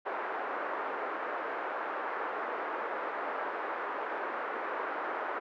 white band-pass noise, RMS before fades -36 dBFS, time 0.05-5.4 s, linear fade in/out 20 ms, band 360 to 1500 Hz, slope 24 dB/octave, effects none

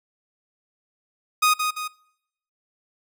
sawtooth tone with echo, 1244.5 Hz, D#6, in tune, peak -12 dBFS, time 1.42-1.54 s, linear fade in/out 10 ms, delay 170 ms, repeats 2, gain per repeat -6 dB, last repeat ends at 1.88 s, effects noise-tail reverb RT60 0.8 s tail -25 dB re dry

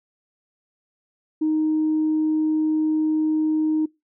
sine tone, 311.1 Hz, D#4, in tune, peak -17 dBFS, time 1.41-3.86 s, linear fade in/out 10 ms, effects noise-tail reverb RT60 0.2 s tail -22 dB re dry + tanh soft clip ceiling -14 dBFS

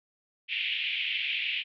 pink band-pass noise, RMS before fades -31 dBFS, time 0.48-1.64 s, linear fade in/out 50 ms, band 2300 to 3200 Hz, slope 48 dB/octave, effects none

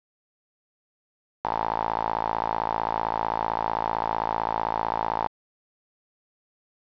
sawtooth tone with band-pass filter, 55.6 Hz, A1, 19 cents sharp, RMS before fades -27 dBFS, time 1.44-5.28 s, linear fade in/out 10 ms, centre 890 Hz, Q 6.4, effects resampled to 11025 Hz + 8-bit

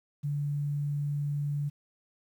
sine tone, 144.8 Hz, D3, 24 cents flat, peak -28 dBFS, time 0.23-1.7 s, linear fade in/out 20 ms, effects 10-bit

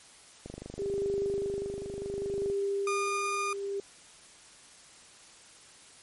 click train, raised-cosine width 2 ms, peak -27 dBFS, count 52, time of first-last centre 0.46-2.5 s, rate 25 Hz
sine tone with tremolo, 397.9 Hz, G4, 26 cents sharp, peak -27 dBFS, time 0.79-3.8 s, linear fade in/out 2 ms, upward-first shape sine, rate 0.68 Hz, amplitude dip 65%
30% pulse tone, 1215 Hz, D#6, 42 cents flat, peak -27 dBFS, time 2.87-3.53 s, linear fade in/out 2 ms
effects white hiss -54 dBFS RMS until 6.02 s + MP3 48 kbps

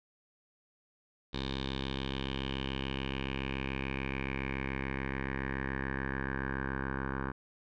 10% pulse tone with low-pass filter sweep, 67 Hz, C2, 42 cents sharp, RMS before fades -36 dBFS, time 1.33-7.32 s, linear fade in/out 10 ms, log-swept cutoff 3800 to 1400 Hz, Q 5.1, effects none

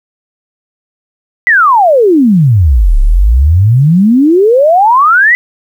sine exponential two-way sweep, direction down then up, 2026 to 32.7 to 2026 Hz, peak -3 dBFS, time 1.47-5.35 s, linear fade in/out 0 ms, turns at 2.99 s, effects 7-bit

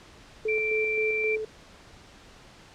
sine tone with tremolo, 434.9 Hz, A4, 20 cents flat, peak -25 dBFS, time 0.45-1.45 s, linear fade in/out 5 ms, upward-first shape square, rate 3.8 Hz, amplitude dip 40%
sine tone, 2349 Hz, D7, in tune, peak -26 dBFS, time 0.48-1.36 s, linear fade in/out 10 ms
effects pink hiss -51 dBFS RMS until 2.74 s + low-pass 6000 Hz 12 dB/octave

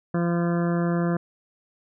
harmonic tone, 171.7 Hz, F3, 29 cents flat, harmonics 1 / 2 / 3 / 4 / 6 / 7 / 8 / 9 / 10, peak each -22 / -28 / -32 / -34 / -38 / -39 / -40 / -41 / -42 dBFS, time 0.14-1.17 s, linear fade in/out 5 ms, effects none

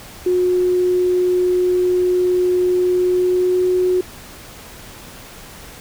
sine tone with pitch glide, 361.9 to 365.3 Hz, F#4 to F#4, -38 to -22 cents, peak -13 dBFS, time 0.26-4.01 s, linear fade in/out 5 ms, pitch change +16 cents, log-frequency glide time 3.02-3.68 s, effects pink hiss -38 dBFS RMS until 5.8 s

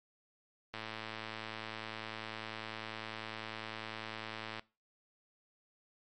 click train, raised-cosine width 0.3 ms, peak -25 dBFS, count 425, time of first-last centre 0.74-4.595 s, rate 110 Hz, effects noise-tail reverb RT60 0.3 s tail -21 dB re dry + MP3 64 kbps

